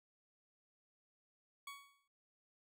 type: tone with exponential decay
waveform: 20% pulse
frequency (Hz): 1121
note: C#6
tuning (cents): +19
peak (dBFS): -40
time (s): 1.67-2.08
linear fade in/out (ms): 5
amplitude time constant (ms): 87
effects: none